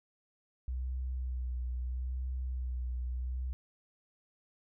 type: tone with vibrato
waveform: sine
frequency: 62.8 Hz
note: B1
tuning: 30 cents sharp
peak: -33 dBFS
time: 0.68-3.53 s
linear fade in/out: 0 ms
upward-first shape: sine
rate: 0.77 Hz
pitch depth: 31 cents each way
effects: none